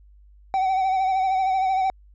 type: tone with vibrato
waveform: triangle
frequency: 760 Hz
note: F#5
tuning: 46 cents sharp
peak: -17 dBFS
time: 0.54-1.9 s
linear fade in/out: 0 ms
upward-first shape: sine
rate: 13 Hz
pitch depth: 40 cents each way
effects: added 50 Hz sine -48 dBFS peak until 2.14 s + resampled to 16000 Hz